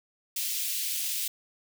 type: high-pass noise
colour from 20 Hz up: white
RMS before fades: -31 dBFS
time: 0.36-1.28 s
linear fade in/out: 5 ms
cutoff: 2500 Hz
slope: 24 dB/octave
effects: none